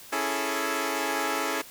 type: chord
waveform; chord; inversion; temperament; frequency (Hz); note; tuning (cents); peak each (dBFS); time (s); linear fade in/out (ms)
10% pulse; A major seventh; first; equal; 277.2 / 329.6 / 415.3 / 440; C#4 / E4 / G#4 / A4; 0 / 0 / 0 / 0; -24; 0.12-1.62; 10
effects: white hiss -47 dBFS RMS until 1.7 s